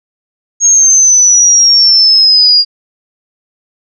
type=exponential sweep; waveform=sine; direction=down; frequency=6580 to 4809 Hz; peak=-3 dBFS; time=0.6-2.65 s; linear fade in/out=50 ms; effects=none